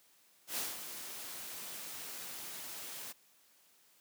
white noise with ADSR envelope, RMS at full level -36 dBFS, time 0.47-3.13 s, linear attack 100 ms, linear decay 180 ms, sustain -9 dB, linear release 18 ms, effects white hiss -67 dBFS RMS until 4 s + high-pass 150 Hz 12 dB/octave

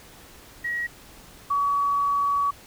sine tone pair in turn, 1906 / 1133.3 Hz, A#6 / C#6, +38 / +38 cents, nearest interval major sixth, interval 900 cents, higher first, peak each -25 / -20 dBFS, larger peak second, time 0.64-0.87 / 1.5-2.51 s, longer second, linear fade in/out 10 ms, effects pink hiss -48 dBFS RMS until 2.66 s

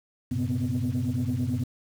sine tone cluster, 96.6 / 116.9 / 132.2 / 245.3 / 254.3 Hz, G2 / A#2 / C3 / B3 / C4, -25 / +5 / +18 / -12 / -49 cents, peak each -30 dBFS, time 0.31-1.64 s, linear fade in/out 10 ms, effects tanh soft clip ceiling -19 dBFS + 8-bit

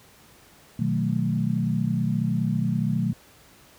sine chord, B dominant seventh, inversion none, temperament equal, 123.47 / 155.56 / 185 / 220 Hz, B2 / D#3 / F#3 / A3, 0 / 0 / 0 / 0 cents, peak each -27 dBFS, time 0.79-3.13 s, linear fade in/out 5 ms, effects pink hiss -53 dBFS RMS until 3.78 s + high-pass 60 Hz 12 dB/octave

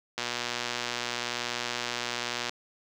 click train, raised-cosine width 0.2 ms, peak -13 dBFS, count 281, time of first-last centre 0.18-2.494 s, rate 121 Hz, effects high-pass 150 Hz 12 dB/octave + 8-bit

